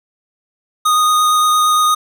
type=tone with vibrato; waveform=square; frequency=1238 Hz; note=D#6; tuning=9 cents flat; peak=-11 dBFS; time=0.85-1.95 s; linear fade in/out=10 ms; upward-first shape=sine; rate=8.7 Hz; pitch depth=9 cents each way; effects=none